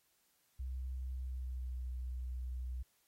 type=tone with pitch glide; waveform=sine; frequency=64.3 to 62.54 Hz; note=C2 to B1; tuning=-30 to +22 cents; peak=-38 dBFS; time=0.59-2.83 s; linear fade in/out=10 ms; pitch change=-48 cents; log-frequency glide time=1.1-1.8 s; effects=white hiss -75 dBFS RMS until 3.07 s + AAC 48 kbps